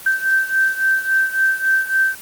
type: beating tone pair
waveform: sine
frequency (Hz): 1556 / 1559.6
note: G6 / G6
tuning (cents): -13 / -9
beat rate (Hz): 3.6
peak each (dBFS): -16 / -19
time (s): 0.06-2.15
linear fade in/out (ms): 5
effects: white hiss -36 dBFS RMS until 2.21 s + Opus 24 kbps